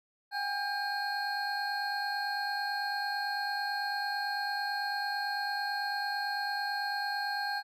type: tone cluster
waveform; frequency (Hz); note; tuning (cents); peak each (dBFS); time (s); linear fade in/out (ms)
triangle; 769 / 818 / 1599 / 4267; G5 / G#5 / G6 / C8; -33 / -26 / +34 / +33; -40 / -33 / -33 / -38; 0.31-7.63; 50
effects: none